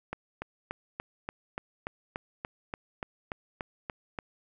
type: click train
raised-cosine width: 0.5 ms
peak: -19 dBFS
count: 15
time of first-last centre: 0.13-4.188 s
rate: 3.45 Hz
effects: none